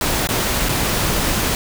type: noise with dropouts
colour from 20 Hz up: pink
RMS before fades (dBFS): -19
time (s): 0.01-1.55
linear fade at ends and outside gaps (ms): 1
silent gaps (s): 0.272-0.289 / 0.688-0.692
effects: none